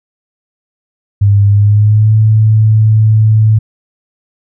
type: tone with pitch glide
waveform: sine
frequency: 101.1 to 108.98 Hz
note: G#2 to A2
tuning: -46 to -16 cents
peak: -4 dBFS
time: 1.21-3.59 s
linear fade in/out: 10 ms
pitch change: +130 cents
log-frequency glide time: 1.47-2.14 s
effects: none